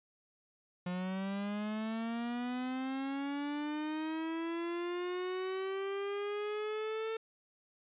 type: linear sweep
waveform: 45% pulse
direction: up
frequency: 177.5 to 448.2 Hz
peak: -35 dBFS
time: 0.86-7.17 s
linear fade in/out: 5 ms
effects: resampled to 8000 Hz